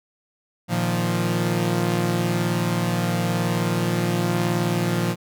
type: chord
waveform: sawtooth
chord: Bb suspended fourth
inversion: none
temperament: equal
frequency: 116.54 / 155.56 / 174.61 Hz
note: Bb2 / Eb3 / F3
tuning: 0 / 0 / 0 cents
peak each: -21 / -24 / -19 dBFS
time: 0.68-5.16 s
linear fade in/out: 50 ms
effects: none